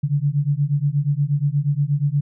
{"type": "beating tone pair", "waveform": "sine", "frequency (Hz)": [139.9, 148.3], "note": ["C#3", "D3"], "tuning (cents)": [16, 17], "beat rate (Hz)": 8.4, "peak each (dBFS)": -20, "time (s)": [0.03, 2.21], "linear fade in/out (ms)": 10, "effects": []}